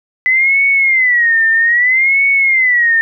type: tone with vibrato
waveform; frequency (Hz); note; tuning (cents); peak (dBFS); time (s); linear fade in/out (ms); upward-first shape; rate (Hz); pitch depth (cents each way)
sine; 2000; B6; +21; -8; 0.26-3.01; 0; sine; 0.62; 180
effects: none